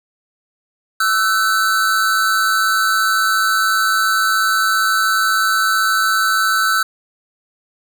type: tone pair together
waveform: square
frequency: 1319 / 1516.1 Hz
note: E6 / F#6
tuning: +1 / +42 cents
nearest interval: major second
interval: 241 cents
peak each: -17 dBFS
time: 1-6.83 s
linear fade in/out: 5 ms
effects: none